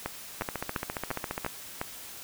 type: two click trains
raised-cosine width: 0.5 ms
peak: -15 / -16 dBFS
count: 6 / 16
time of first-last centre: 0.06-1.814 / 0.42-1.447 s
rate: 2.85 / 14.6 Hz
effects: white hiss -44 dBFS RMS until 2.23 s